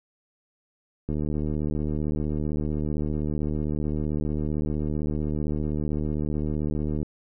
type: click train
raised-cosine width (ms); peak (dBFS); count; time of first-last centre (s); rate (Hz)
3; -16; 450; 1.09-7.029; 75.6
effects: none